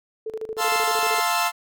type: tone with tremolo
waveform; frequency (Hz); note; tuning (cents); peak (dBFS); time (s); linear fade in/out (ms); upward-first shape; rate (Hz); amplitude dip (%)
sine; 440; A4; 0; -26; 0.26-1.2; 5; square; 13; 80
type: chord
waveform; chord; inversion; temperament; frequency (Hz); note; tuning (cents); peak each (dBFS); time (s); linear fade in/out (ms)
sawtooth; F major seventh; none; equal; 698.5 / 880 / 1046.5 / 1318.5; F5 / A5 / C6 / E6; 0 / 0 / 0 / 0; -22; 0.57-1.52; 50
effects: none